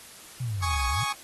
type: exponential two-way sweep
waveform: sine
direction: down then up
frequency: 130.81 to 59.7 to 130.81 Hz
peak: -27 dBFS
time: 0.4-1.04 s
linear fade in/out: 10 ms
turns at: 0.88 s
type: chord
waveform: sawtooth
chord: Ab suspended fourth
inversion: none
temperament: equal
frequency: 830.6 / 1108.7 / 1244.5 Hz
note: Ab5 / Db6 / Eb6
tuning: 0 / 0 / 0 cents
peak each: -30 / -26 / -32 dBFS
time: 0.62-1.13 s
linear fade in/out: 10 ms
effects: white hiss -47 dBFS RMS until 1.23 s + AAC 32 kbps